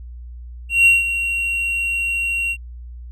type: tone with ADSR envelope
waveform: triangle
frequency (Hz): 2747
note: F7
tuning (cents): -29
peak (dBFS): -6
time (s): 0.69-2.57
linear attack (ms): 170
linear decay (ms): 170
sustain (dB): -11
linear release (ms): 61
effects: added 60 Hz sine -32 dBFS peak until 3.11 s + resampled to 32000 Hz